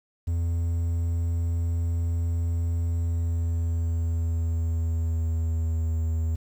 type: tone with pitch glide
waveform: triangle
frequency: 84.2 to 81 Hz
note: E2 to E2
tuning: +37 to -30 cents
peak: -21 dBFS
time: 0.27-6.36 s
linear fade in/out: 10 ms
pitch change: -67 cents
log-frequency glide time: 2.86-6.06 s
effects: 9-bit